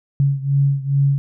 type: beating tone pair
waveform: sine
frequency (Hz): 138.59 / 140.99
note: C#3 / C#3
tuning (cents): 0 / +30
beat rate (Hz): 2.4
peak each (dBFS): -16 / -19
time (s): 0.2-1.18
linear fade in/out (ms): 0
effects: none